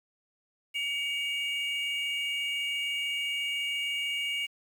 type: tone pair together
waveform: triangle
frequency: 2263 / 2836 Hz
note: C#7 / F7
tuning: +35 / +26 cents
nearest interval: major third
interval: 391 cents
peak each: -31 / -30 dBFS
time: 0.74-4.47 s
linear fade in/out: 20 ms
effects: 9-bit